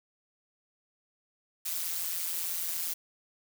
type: noise with amplitude modulation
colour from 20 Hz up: blue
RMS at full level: -30 dBFS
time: 1.65-2.94 s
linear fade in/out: 10 ms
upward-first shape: sine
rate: 171 Hz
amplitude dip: 80%
effects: none